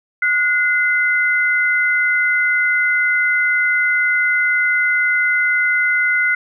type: tone pair together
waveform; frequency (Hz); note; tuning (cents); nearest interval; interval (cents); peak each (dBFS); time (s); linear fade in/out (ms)
sine; 1454 / 2056; F#6 / C7; -31 / -31; tritone; 600; -16; 0.22-6.35; 5
effects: none